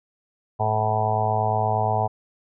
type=harmonic tone; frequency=108.5 Hz; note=A2; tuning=24 cents flat; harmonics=1 / 2 / 4 / 5 / 6 / 7 / 8 / 9; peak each=-25 / -36 / -31 / -35 / -27 / -24 / -28 / -30 dBFS; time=0.59-2.08 s; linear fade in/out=20 ms; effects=none